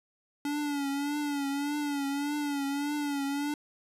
square tone with vibrato, 286.3 Hz, D4, 44 cents flat, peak -30 dBFS, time 0.45-3.54 s, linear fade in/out 2 ms, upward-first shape triangle, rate 1.7 Hz, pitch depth 66 cents each way, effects resampled to 32000 Hz

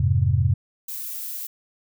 sine chord, F minor, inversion none, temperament just, 87.31 / 104.77 / 130.96 Hz, F2 / Ab2 / C3, 0 / +16 / +2 cents, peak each -21 dBFS, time 0-0.54 s, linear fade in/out 5 ms
violet noise, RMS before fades -32 dBFS, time 0.88-1.47 s, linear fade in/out 5 ms
effects none

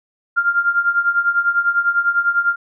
sine tone with tremolo, 1396.9 Hz, F6, in tune, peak -10 dBFS, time 0.36-2.56 s, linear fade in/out 20 ms, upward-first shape triangle, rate 10 Hz, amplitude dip 85%, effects none

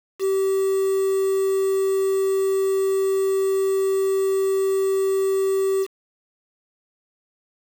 triangle tone with quantisation, 385.9 Hz, G4, 27 cents flat, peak -16 dBFS, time 0.19-5.87 s, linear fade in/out 50 ms, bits 6, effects none

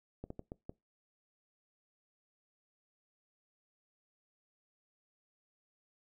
slowing click train, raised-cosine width 2 ms, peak -29 dBFS, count 5, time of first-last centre 0.24-0.695 s, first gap 64 ms, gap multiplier 1.4, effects noise-tail reverb RT60 0.2 s tail -22 dB re dry

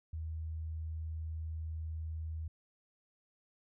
sine tone, 79.8 Hz, D#2, 44 cents sharp, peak -37 dBFS, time 0.13-2.48 s, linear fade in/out 5 ms, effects none

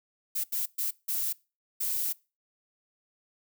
violet noise bursts at uneven times, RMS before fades -30 dBFS, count 5, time 0.35-0.44 / 0.52-0.66 / 0.78-0.91 / 1.08-1.33 / 1.8-2.13 s, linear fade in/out 10 ms, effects noise-tail reverb RT60 0.3 s tail -23 dB re dry

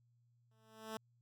10% pulse tone with exponential growth, 220 Hz, A3, in tune, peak -32 dBFS, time 0.51-0.97 s, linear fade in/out 2 ms, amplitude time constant 100 ms, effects added 119 Hz sine -70 dBFS peak until 1.21 s

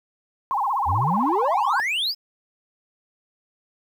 sine tone with vibrato, 935 Hz, A#5, 5 cents sharp, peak -20 dBFS, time 0.51-1.8 s, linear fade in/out 0 ms, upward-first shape sine, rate 16 Hz, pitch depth 290 cents each way
triangle exponential sweep, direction up, 73.1 to 5274 Hz, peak -20 dBFS, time 0.85-2.15 s, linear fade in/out 50 ms
effects 9-bit

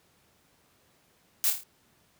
blue noise with echo, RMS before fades -25 dBFS, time 1.44-1.5 s, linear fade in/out 0 ms, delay 27 ms, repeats 5, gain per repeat -5 dB, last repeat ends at 1.635 s, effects pink hiss -65 dBFS RMS until 2.19 s + high-pass 80 Hz 12 dB/octave

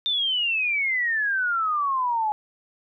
sine exponential sweep, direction down, 3624 to 835 Hz, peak -21 dBFS, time 0.06-2.32 s, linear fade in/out 0 ms, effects none

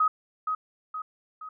sine tone with echo, 1262 Hz, D#6, 24 cents sharp, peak -19 dBFS, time 0-0.08 s, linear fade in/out 5 ms, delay 470 ms, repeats 3, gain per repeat -6 dB, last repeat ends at 1.49 s, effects none

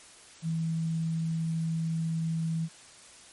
sine tone, 162.9 Hz, E3, 20 cents flat, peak -27 dBFS, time 0.42-2.69 s, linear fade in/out 50 ms, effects white hiss -52 dBFS RMS until 3.32 s + MP3 48 kbps

